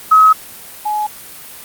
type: tone pair in turn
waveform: sine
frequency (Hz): 1277 / 844.9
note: D#6 / G#5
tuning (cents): +45 / +30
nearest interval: perfect fifth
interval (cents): 715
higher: first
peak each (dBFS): -4 / -15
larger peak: first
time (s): 0.11-0.33 / 0.85-1.07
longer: neither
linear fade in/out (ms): 10
effects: white hiss -34 dBFS RMS until 1.64 s + Opus 32 kbps